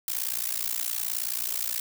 blue noise with amplitude modulation, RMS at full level -26 dBFS, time 0.08-1.8 s, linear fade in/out 2 ms, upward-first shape sine, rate 59 Hz, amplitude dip 95%, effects none

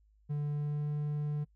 triangle tone with pitch glide, 146.83 to 148.19 Hz, D3 to D3, 0 to +16 cents, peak -29 dBFS, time 0.29-1.45 s, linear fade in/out 20 ms, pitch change +16 cents, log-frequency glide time 0.5-0.89 s, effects noise-tail reverb RT60 0.1 s tail -25 dB re dry + added 52 Hz sine -63 dBFS peak until 1.55 s

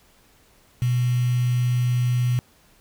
sine tone with quantisation, 123.47 Hz, B2, in tune, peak -18 dBFS, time 0.82-2.39 s, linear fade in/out 0 ms, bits 6, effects pink hiss -57 dBFS RMS until 2.8 s

